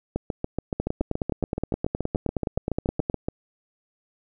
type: two click trains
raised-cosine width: 2 ms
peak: -12 / -11 dBFS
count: 23 / 23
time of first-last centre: 0.16-3.285 / 0.8-3.099 s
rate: 7.04 / 9.57 Hz
effects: none